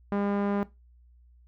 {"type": "tone with low-pass filter", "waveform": "sawtooth", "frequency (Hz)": 201.8, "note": "G#3", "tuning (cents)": -49, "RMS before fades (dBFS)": -28, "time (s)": [0.12, 0.63], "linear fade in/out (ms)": 0, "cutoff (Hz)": 1300, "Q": 0.89, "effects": ["noise-tail reverb RT60 0.2 s tail -17 dB re dry", "added 60 Hz sine -54 dBFS peak until 1.47 s"]}